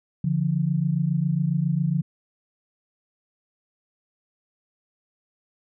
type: tone pair together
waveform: sine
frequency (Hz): 144.47 / 171.8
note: D3 / F3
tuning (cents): -28 / -28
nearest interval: minor third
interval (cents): 300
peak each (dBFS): -23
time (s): 0.24-2.02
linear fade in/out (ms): 5
effects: none